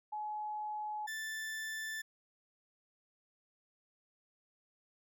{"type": "tone pair in turn", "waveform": ["sine", "40% pulse"], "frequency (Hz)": [848, 1760.9], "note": ["G#5", "A6"], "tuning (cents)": [36, 1], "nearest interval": "octave + minor second", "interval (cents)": 1265, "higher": "second", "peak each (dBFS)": [-37, -38], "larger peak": "first", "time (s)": [[0.12, 1.07], [1.07, 2.02]], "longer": "neither", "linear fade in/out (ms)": 10, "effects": []}